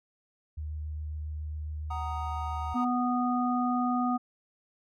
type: tone with vibrato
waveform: sine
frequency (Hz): 76.3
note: D#2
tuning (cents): -33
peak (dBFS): -33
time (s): 0.57-2.74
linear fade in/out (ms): 10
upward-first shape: triangle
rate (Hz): 7.3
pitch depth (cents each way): 14
type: chord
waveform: triangle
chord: D# minor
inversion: first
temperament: just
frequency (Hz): 746.7 / 933.4 / 1244.5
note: F#5 / A#5 / D#6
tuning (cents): +16 / +2 / 0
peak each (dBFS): -36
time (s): 1.9-2.85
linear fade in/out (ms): 10
type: harmonic tone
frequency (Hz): 246.9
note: B3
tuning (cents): 0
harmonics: 1 / 3 / 5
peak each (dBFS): -27 / -31 / -32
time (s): 2.74-4.18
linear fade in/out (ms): 20
effects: none